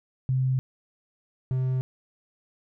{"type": "tone pair in turn", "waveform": ["sine", "triangle"], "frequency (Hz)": [130.3, 129.33], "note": ["C3", "C3"], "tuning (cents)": [-7, -20], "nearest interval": "unison", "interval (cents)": 13, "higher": "first", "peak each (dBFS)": -21, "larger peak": "neither", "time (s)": [[0.29, 0.59], [1.51, 1.81]], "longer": "neither", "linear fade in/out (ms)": 0, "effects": []}